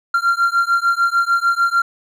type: beating tone pair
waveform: triangle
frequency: 1378 / 1384.7 Hz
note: F6 / F6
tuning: -24 / -15 cents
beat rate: 6.7 Hz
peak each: -15 / -15 dBFS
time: 0.14-1.82 s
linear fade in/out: 5 ms
effects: none